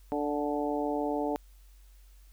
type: harmonic tone with a mistuned harmonic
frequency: 146.83 Hz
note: D3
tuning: in tune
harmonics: 2 / 3 / 4 / 5 / 6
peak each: -32 / -34 / -35 / -36 / -37 dBFS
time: 0.12-1.36 s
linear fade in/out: 0 ms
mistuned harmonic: 6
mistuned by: -24 cents
effects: added 47 Hz sine -52 dBFS peak until 2.32 s + white hiss -66 dBFS RMS until 2.32 s